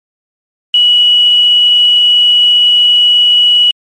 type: tone with quantisation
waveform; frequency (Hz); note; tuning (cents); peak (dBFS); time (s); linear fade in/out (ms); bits
sine; 2931; F#7; -17; -4; 0.74-3.71; 2; 5
effects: MP3 48 kbps